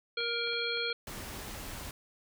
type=harmonic tone; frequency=469.4 Hz; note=A#4; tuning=12 cents sharp; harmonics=1 / 3 / 5 / 7 / 9; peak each=-37 / -37 / -37 / -37 / -37 dBFS; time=0.17-0.93 s; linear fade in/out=5 ms
type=clicks; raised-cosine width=0.3 ms; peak=-33 dBFS; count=5; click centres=0.205 / 0.475 / 0.532 / 0.773 / 0.901 s
type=noise; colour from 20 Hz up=pink; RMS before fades=-42 dBFS; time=1.07-1.91 s; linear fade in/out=2 ms
effects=none